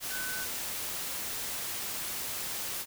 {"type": "tone in noise", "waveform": "sine", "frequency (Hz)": 1509, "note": "F#6", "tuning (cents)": 34, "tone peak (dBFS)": -37, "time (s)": [0.09, 0.47], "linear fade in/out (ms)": 50, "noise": "white", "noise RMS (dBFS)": -36, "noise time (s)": [0, 2.86], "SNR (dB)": -4, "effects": []}